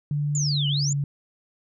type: tone with pitch glide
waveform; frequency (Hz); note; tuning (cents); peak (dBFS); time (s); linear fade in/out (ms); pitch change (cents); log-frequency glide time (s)
sine; 146.4 to 142.15; D3 to C#3; -5 to +44; -22; 0.11-1.04; 2; -51; 0.31-0.88
type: exponential two-way sweep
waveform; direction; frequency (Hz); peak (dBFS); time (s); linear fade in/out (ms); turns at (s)
sine; down then up; 7280 to 2867 to 7280; -25; 0.35-0.93; 2; 0.68
effects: none